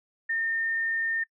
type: tone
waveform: sine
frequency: 1818 Hz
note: A#6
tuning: 44 cents flat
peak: -25 dBFS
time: 0.29-1.24 s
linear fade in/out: 10 ms
effects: noise-tail reverb RT60 0.1 s tail -25 dB re dry